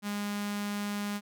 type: tone with notch filter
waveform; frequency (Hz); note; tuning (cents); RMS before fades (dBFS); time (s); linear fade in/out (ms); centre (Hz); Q
sawtooth; 205.1; G#3; -21; -34; 0.02-1.21; 50; 480; 0.94
effects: none